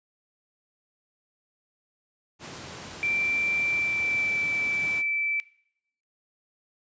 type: high-pass noise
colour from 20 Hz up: pink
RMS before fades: -41 dBFS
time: 2.39-5.03 s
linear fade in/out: 50 ms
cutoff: 110 Hz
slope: 12 dB/octave
type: tone with pitch glide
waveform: sine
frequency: 2349 to 2322 Hz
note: D7 to D7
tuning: 0 to -20 cents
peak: -24 dBFS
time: 3.03-5.4 s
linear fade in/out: 0 ms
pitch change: -20 cents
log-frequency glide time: 3.59-4.48 s
effects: noise-tail reverb RT60 0.7 s tail -20 dB re dry + resampled to 16000 Hz